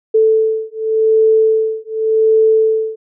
sine beating tone pair, 440 / 440.88 Hz, A4 / A4, 0 / +3 cents, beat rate 0.88 Hz, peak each -13 dBFS, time 0.14-2.96 s, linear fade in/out 10 ms, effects none

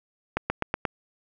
accelerating click train, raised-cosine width 0.5 ms, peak -9 dBFS, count 5, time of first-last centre 0.37-0.852 s, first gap 130 ms, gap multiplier 0.95, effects none

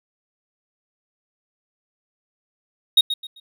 triangle tone with echo, 3746 Hz, A#7, 8 cents sharp, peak -8 dBFS, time 2.97-3.01 s, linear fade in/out 5 ms, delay 130 ms, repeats 3, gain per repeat -11 dB, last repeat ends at 3.4 s, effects none

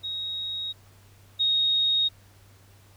sine tone pair in turn, 3775 / 3742 Hz, A#7 / A#7, +21 / +6 cents, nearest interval unison, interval 15 cents, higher first, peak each -29 / -20 dBFS, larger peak second, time 0.03-0.73 / 1.39-2.09 s, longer neither, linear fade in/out 20 ms, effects added 98 Hz sine -53 dBFS peak until 2.96 s + pink hiss -58 dBFS RMS until 2.96 s

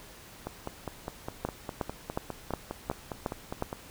two click trains, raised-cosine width 1 ms, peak -20 / -15 dBFS, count 17 / 7, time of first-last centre 0.47-3.729 / 1.45-3.624 s, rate 4.91 / 2.76 Hz, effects pink hiss -50 dBFS RMS until 3.9 s

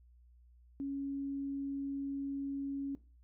sine tone, 277.2 Hz, C#4, in tune, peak -35 dBFS, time 0.8-2.95 s, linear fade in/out 0 ms, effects noise-tail reverb RT60 0.3 s tail -17 dB re dry + added 60 Hz sine -59 dBFS peak until 3.23 s

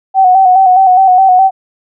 sine tone with vibrato, 751 Hz, F#5, 26 cents sharp, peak -3 dBFS, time 0.14-1.51 s, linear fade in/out 50 ms, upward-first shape square, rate 4.8 Hz, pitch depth 41 cents each way, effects none

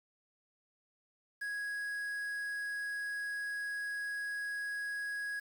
triangle tone with quantisation, 1661.2 Hz, G#6, in tune, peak -34 dBFS, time 1.41-5.4 s, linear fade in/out 10 ms, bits 9, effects none

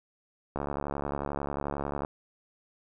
click train, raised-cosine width 1 ms, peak -18 dBFS, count 107, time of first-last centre 0.56-2.049 s, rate 71.2 Hz, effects none

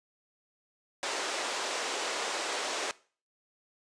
pink band-pass noise, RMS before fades -34 dBFS, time 1.03-2.91 s, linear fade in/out 0 ms, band 390 to 8200 Hz, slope 24 dB/octave, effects noise-tail reverb RT60 0.4 s tail -20 dB re dry + resampled to 22050 Hz

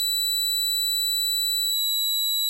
sawtooth tone with pitch glide, 3956 to 3922 Hz, B7 to B7, +2 to -13 cents, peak -19 dBFS, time 0-2.49 s, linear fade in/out 0 ms, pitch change -15 cents, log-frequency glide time 1.61-1.8 s, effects none

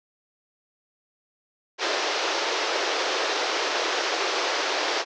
pink band-pass noise, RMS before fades -26 dBFS, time 1.78-5.05 s, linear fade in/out 50 ms, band 350 to 6000 Hz, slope 48 dB/octave, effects none

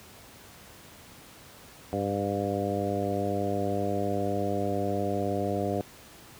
harmonic tone with a mistuned harmonic, 99.8 Hz, G2, 32 cents sharp, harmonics 1 / 2 / 3 / 4 / 5 / 6 / 7, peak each -34 / -34 / -34 / -34 / -34 / -34 / -34 dBFS, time 1.93-5.81 s, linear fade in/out 0 ms, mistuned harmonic 7, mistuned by +20 cents, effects pink hiss -50 dBFS RMS until 6.39 s + high-pass 60 Hz 12 dB/octave

